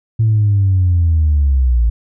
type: linear sweep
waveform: sine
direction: down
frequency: 113 to 55.1 Hz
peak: -8 dBFS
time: 0.19-1.9 s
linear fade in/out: 10 ms
effects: tanh soft clip ceiling -6 dBFS

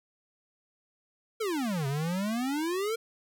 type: exponential two-way sweep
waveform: square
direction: down then up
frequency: 466.2 to 133.1 to 466.2 Hz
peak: -29 dBFS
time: 1.4-2.96 s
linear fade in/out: 10 ms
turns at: 1.87 s
effects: none

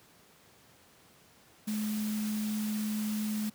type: tone in noise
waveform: sine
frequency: 213.4 Hz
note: G#3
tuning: 47 cents sharp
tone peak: -30 dBFS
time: 1.67-3.5 s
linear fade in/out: 10 ms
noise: white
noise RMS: -43 dBFS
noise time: 1.67-3.5 s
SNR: +10 dB
effects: pink hiss -60 dBFS RMS until 3.54 s + high-pass 100 Hz 12 dB/octave

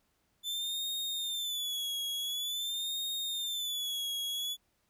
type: tone with vibrato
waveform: 40% pulse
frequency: 3506 Hz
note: A7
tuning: 7 cents flat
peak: -32 dBFS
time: 0.43-4.57 s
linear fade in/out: 50 ms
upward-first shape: sine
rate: 0.47 Hz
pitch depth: 96 cents each way
effects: pink hiss -75 dBFS RMS until 4.89 s

